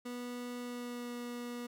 30% pulse tone with pitch glide, 244.5 to 241.6 Hz, B3 to B3, -17 to -38 cents, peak -37 dBFS, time 0.05-1.67 s, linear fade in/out 10 ms, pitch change -21 cents, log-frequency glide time 0.6-1.13 s, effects none

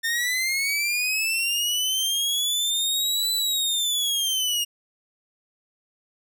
sawtooth linear two-way sweep, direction up then down, 1809 to 4001 to 2830 Hz, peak -19 dBFS, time 0.03-4.65 s, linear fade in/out 20 ms, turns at 3.32 s, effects none

